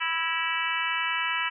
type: harmonic tone with a mistuned harmonic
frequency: 329.6 Hz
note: E4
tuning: in tune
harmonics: 3 / 4 / 5 / 6 / 7 / 8 / 9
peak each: -33 / -33 / -33 / -33 / -33 / -33 / -33 dBFS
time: 0-1.5 s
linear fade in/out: 20 ms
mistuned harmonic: 6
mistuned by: -39 cents
effects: none